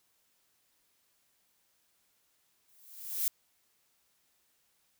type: noise with exponential growth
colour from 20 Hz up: violet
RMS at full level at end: -28 dBFS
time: 2.68-3.28 s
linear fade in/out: 1 ms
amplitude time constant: 130 ms
effects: white hiss -73 dBFS RMS until 4.99 s